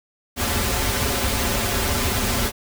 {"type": "noise with comb filter", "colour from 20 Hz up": "pink", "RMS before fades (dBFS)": -22, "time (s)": [0.36, 2.52], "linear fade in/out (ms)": 50, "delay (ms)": 6.3, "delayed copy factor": -0.75, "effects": []}